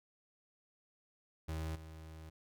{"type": "tone with level steps", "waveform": "35% pulse", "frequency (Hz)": 79.6, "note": "D#2", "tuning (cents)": 40, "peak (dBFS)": [-36, -47], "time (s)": [1.48, 2.3], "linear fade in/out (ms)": 10, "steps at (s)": 1.75, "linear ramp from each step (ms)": 10, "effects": []}